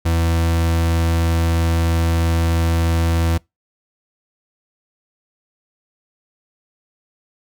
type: tone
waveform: 40% pulse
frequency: 83.1 Hz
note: E2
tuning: 15 cents sharp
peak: -14 dBFS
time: 0.05-3.38 s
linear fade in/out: 10 ms
effects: noise-tail reverb RT60 0.2 s tail -25 dB re dry